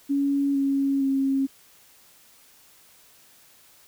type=tone with pitch steps; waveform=sine; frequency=280.1 / 275.4 / 270.9 Hz; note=C#4 / C#4 / C#4; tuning=+18 / -11 / -40 cents; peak=-20 dBFS; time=0.09-1.47 s; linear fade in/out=20 ms; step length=460 ms; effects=white hiss -55 dBFS RMS until 3.87 s